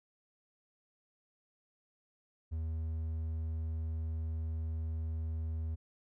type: tone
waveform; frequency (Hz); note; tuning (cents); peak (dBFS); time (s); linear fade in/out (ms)
triangle; 80; D#2; +49; -32; 2.51-5.76; 20
effects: none